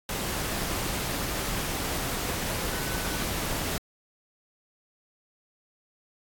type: tone in noise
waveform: sine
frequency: 1500 Hz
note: F#6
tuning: 23 cents sharp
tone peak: -41 dBFS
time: 2.72-3.23 s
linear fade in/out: 2 ms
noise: pink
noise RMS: -31 dBFS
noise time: 0.09-3.78 s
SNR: -13 dB
effects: AAC 64 kbps